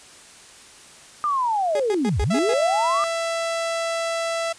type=linear two-way sweep; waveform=sine; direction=down then up; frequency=1225 to 50.2 to 1225 Hz; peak=-19 dBFS; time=1.24-3.04 s; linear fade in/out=0 ms; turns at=2.21 s
type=tone bursts; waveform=30% pulse; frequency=415.3 Hz; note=G#4; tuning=in tune; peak=-22 dBFS; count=6; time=1.75-2.538 s; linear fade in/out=2 ms; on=48 ms; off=100 ms
type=tone; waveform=sawtooth; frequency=665 Hz; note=E5; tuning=15 cents sharp; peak=-19 dBFS; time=2.3-4.53 s; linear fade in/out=10 ms
effects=white hiss -46 dBFS RMS until 4.58 s + resampled to 22050 Hz